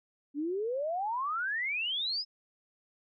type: exponential sweep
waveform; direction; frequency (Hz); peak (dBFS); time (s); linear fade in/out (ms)
sine; up; 277.2 to 5220; -30; 0.34-2.25; 50
effects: none